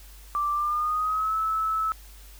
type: tone with pitch glide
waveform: sine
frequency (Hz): 1174.7 to 1303.4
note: D6 to E6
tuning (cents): 0 to -20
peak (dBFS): -23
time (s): 0.35-1.92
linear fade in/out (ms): 0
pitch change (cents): +180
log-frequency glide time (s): 0.52-1.35
effects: added 50 Hz sine -45 dBFS peak until 2.39 s + white hiss -52 dBFS RMS until 2.39 s